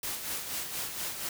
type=noise with tremolo; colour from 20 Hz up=white; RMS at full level=-34 dBFS; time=0.03-1.29 s; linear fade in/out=2 ms; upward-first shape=sine; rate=4.2 Hz; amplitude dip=50%; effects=none